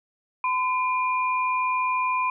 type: tone pair together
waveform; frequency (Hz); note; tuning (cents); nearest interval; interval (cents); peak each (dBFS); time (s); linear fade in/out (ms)
sine; 1014 / 2409; B5 / D7; +45 / +43; octave + minor third; 1498; -22 / -29; 0.44-2.3; 2
effects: none